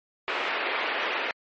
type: band-pass noise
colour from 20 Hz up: white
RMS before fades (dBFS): -29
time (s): 0.28-1.31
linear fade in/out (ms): 0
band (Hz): 340 to 2700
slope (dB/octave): 24
effects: MP3 32 kbps